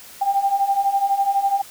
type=beating tone pair; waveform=sine; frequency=784 / 796 Hz; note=G5 / G5; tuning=0 / +26 cents; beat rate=12 Hz; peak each=-22 / -18 dBFS; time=0.21-1.62 s; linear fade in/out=10 ms; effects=white hiss -42 dBFS RMS until 1.7 s